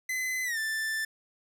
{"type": "tone with pitch glide", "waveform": "45% pulse", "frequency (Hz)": [2030, 1767.2], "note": ["B6", "A6"], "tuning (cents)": [47, 7], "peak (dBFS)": -29, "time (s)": [0.09, 1.05], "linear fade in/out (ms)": 5, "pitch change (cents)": -240, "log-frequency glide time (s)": [0.44, 0.58], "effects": []}